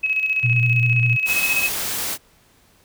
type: tone with tremolo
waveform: sine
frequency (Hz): 2564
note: E7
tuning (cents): -49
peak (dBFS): -16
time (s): 0.03-1.69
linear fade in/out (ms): 10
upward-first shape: square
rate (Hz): 15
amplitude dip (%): 50
type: tone with vibrato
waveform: sine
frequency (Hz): 120.1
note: B2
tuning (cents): -48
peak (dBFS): -16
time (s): 0.43-1.17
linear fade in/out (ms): 20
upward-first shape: sine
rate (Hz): 10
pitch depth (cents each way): 36
type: noise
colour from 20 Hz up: white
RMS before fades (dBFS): -25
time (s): 1.25-2.18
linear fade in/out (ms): 50
effects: pink hiss -56 dBFS RMS until 2.84 s

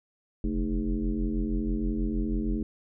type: tone with frequency modulation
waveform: sine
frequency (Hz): 130.81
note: C3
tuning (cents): 0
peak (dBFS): -25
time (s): 0.44-2.63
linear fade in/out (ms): 2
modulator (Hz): 89.3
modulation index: 2.3
effects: none

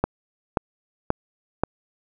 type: click train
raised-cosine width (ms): 1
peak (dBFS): -5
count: 4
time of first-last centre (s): 0.04-1.636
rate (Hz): 1.88
effects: none

